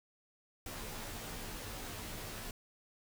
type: noise with comb filter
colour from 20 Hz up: pink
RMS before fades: -44 dBFS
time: 0.66-2.51 s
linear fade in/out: 2 ms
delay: 15 ms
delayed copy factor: -0.8
effects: none